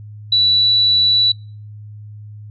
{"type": "tone", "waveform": "sine", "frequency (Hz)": 3946, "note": "B7", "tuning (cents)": -2, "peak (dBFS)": -10, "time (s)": [0.32, 1.32], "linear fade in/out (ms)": 5, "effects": ["noise-tail reverb RT60 0.4 s tail -26 dB re dry", "added 105 Hz sine -32 dBFS peak until 2.5 s"]}